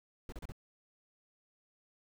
brown noise bursts, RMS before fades -43 dBFS, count 4, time 0.29-0.521 s, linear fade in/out 2 ms, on 33 ms, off 33 ms, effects none

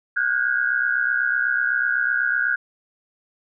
sine tone cluster, 1437 / 1505 / 1628 Hz, F6 / F#6 / G#6, +49 / +29 / -35 cents, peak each -23 dBFS, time 0.16-2.56 s, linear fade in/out 10 ms, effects none

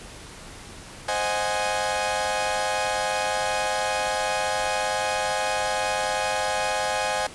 sawtooth chord, Ab dominant seventh, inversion first, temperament equal, 523.3 / 622.3 / 740 / 830.6 Hz, C5 / Eb5 / Gb5 / Ab5, 0 / 0 / 0 / 0 cents, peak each -26 / -26 / -27 / -23 dBFS, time 1.08-7.27 s, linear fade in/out 5 ms, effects pink hiss -42 dBFS RMS until 7.34 s + resampled to 24000 Hz

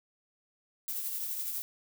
violet noise with tremolo, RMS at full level -34 dBFS, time 0.88-1.62 s, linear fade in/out 0 ms, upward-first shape triangle, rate 12 Hz, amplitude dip 40%, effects none

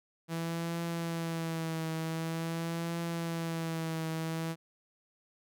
sawtooth tone with vibrato, 164.81 Hz, E3, in tune, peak -29 dBFS, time 0.28-4.56 s, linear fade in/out 50 ms, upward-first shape triangle, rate 0.46 Hz, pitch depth 44 cents each way, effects none

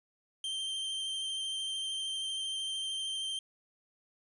45% pulse tone with vibrato, 3143 Hz, G7, 4 cents sharp, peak -34 dBFS, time 0.44-3.39 s, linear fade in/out 2 ms, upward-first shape sine, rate 13 Hz, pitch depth 13 cents each way, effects resampled to 24000 Hz

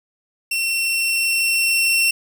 sawtooth tone with level ramp, 2713 Hz, E7, 49 cents sharp, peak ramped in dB -16 to -11 dBFS, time 0.51-2.11 s, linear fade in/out 5 ms, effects 8-bit

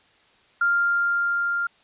sine tone with level ramp, 1396.9 Hz, F6, in tune, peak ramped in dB -17 to -22 dBFS, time 0.61-1.67 s, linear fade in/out 5 ms, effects white hiss -58 dBFS RMS until 1.83 s + resampled to 8000 Hz

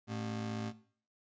35% pulse ring-modulated tone, 164.81 Hz, E3, in tune, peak -32 dBFS, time 0.07-0.73 s, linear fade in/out 50 ms, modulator 54.8 Hz, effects noise-tail reverb RT60 0.5 s tail -17 dB re dry + resampled to 16000 Hz

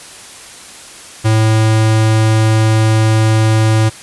square tone, 110 Hz, A2, in tune, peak -9 dBFS, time 1.24-3.9 s, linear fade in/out 20 ms, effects white hiss -34 dBFS RMS until 4.02 s + resampled to 24000 Hz

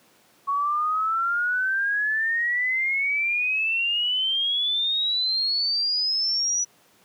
sine exponential sweep, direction up, 1108.7 to 5920 Hz, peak -21 dBFS, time 0.47-6.65 s, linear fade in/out 20 ms, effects pink hiss -58 dBFS RMS until 7.04 s + high-pass 200 Hz 12 dB/octave

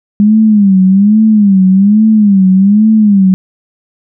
sine tone with vibrato, 202.6 Hz, G#3, 43 cents flat, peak -3 dBFS, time 0.2-3.34 s, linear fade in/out 0 ms, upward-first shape sine, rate 1.2 Hz, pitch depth 140 cents each way, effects none

